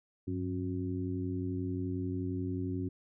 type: harmonic tone with a mistuned harmonic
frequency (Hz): 91.3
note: F#2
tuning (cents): -23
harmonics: 1 / 2 / 3 / 4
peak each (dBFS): -36 / -41 / -36 / -41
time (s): 0.27-2.89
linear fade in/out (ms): 10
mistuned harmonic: 1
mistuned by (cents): +110
effects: none